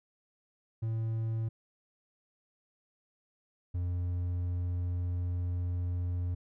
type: tone pair in turn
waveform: triangle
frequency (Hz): 112.5 / 88.54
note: A2 / F2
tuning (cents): +39 / +24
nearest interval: major third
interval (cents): 415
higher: first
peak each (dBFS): -28 / -28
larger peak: neither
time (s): 0.82-1.49 / 3.74-6.35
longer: second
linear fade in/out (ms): 10
effects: none